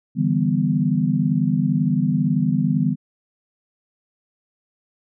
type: chord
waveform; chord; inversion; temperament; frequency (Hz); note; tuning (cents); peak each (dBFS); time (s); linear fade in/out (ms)
sine; E minor seventh; third; equal with one note detuned; 146.83 / 164.81 / 197.25 / 246.9; D3 / E3 / G3 / B3; 0 / 0 / +11 / 0; -22; 0.15-2.96; 50
effects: none